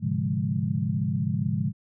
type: tone cluster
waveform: sine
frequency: 105.4 / 130.7 / 146.3 / 173 / 205.2 Hz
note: G#2 / C3 / D3 / F3 / G#3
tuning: +26 / -1 / -6 / -16 / -21 cents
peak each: -30 dBFS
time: 0-1.73 s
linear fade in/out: 50 ms
effects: none